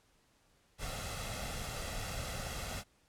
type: noise with comb filter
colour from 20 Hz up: pink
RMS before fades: -40 dBFS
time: 0.78-2.84 s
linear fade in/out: 50 ms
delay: 1.5 ms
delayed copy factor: +0.6
effects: pink hiss -70 dBFS RMS until 3.08 s + low-pass 11000 Hz 12 dB/octave